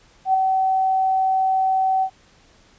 sine tone with ADSR envelope, 761 Hz, F#5, 48 cents sharp, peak -12 dBFS, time 0.25-2.1 s, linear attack 88 ms, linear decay 11 ms, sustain -4 dB, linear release 75 ms, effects pink hiss -54 dBFS RMS until 2.78 s + resampled to 16000 Hz

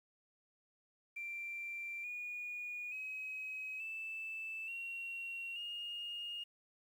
sine tone with pitch steps, 2358 / 2448 / 2542 / 2639 / 2740 / 2845 Hz, D7 / D#7 / D#7 / E7 / F7 / F7, +6 / -29 / +36 / +1 / -34 / +31 cents, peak -40 dBFS, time 1.16-6.44 s, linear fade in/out 10 ms, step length 880 ms, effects tanh soft clip ceiling -36 dBFS + 11-bit

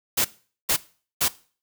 white noise bursts, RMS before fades -21 dBFS, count 3, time 0.17-1.284 s, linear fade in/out 10 ms, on 78 ms, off 440 ms, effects noise-tail reverb RT60 0.4 s tail -19 dB re dry

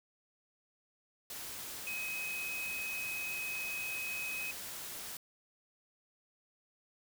sine tone in noise, 2534 Hz, D#7, 31 cents sharp, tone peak -37 dBFS, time 1.87-4.51 s, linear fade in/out 2 ms, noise white, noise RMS -44 dBFS, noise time 1.3-5.17 s, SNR +4 dB, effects none

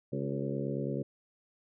harmonic tone with a mistuned harmonic, 69.3 Hz, C#2, in tune, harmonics 2 / 3 / 4 / 5 / 6 / 7 / 8, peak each -36 / -38 / -39 / -40 / -41 / -41 / -42 dBFS, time 0.12-1.03 s, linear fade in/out 10 ms, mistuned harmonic 5, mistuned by +53 cents, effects none

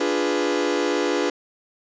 40% pulse chord, D diminished seventh, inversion none, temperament equal, 293.7 / 349.2 / 415.3 / 493.9 Hz, D4 / F4 / Ab4 / Cb5, 0 / 0 / 0 / 0 cents, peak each -25 dBFS, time 0-1.3 s, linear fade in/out 5 ms, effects resampled to 16000 Hz

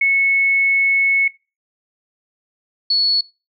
sine tone pair in turn, 2200 / 4400 Hz, C#7 / C#8, -14 / -14 cents, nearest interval octave, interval 1200 cents, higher second, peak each -12 / -13 dBFS, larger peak first, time 0.01-1.28 / 2.9-3.21 s, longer first, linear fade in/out 5 ms, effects noise-tail reverb RT60 0.3 s tail -22 dB re dry

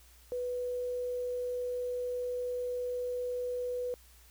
sine tone with quantisation, 493.9 Hz, B4, in tune, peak -32 dBFS, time 0.32-3.94 s, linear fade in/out 0 ms, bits 10, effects added 60 Hz sine -58 dBFS peak until 4.3 s + white hiss -61 dBFS RMS until 4.3 s

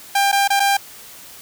sawtooth tone with dropouts, 796 Hz, G5, 26 cents sharp, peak -10 dBFS, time 0.15-0.77 s, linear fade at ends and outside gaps 5 ms, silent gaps 0.317-0.326 / 0.477-0.502 / 0.597-0.601 s, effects white hiss -40 dBFS RMS until 1.41 s

